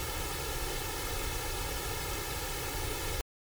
pink noise with comb filter, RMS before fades -35 dBFS, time 0-3.21 s, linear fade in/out 0 ms, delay 2.3 ms, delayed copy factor +0.9, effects MP3 96 kbps

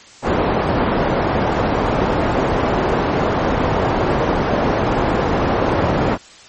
white low-pass noise, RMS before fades -17 dBFS, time 0.22-6.18 s, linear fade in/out 50 ms, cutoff 750 Hz, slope 12 dB/octave, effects white hiss -42 dBFS RMS until 6.48 s + MP3 32 kbps

